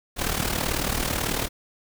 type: noise with amplitude modulation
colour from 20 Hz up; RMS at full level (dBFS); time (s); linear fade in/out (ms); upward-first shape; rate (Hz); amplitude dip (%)
pink; -23; 0.16-1.49; 50; sine; 38.2; 70
effects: none